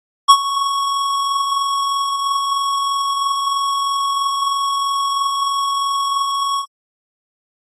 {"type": "tone with ADSR envelope", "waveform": "square", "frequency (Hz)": 1108.7, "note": "C#6", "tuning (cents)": 0, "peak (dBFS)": -3, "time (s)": [0.28, 6.66], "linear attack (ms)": 21, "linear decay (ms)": 66, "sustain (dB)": -15, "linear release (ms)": 78, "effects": ["low-pass 9000 Hz 12 dB/octave", "AAC 32 kbps"]}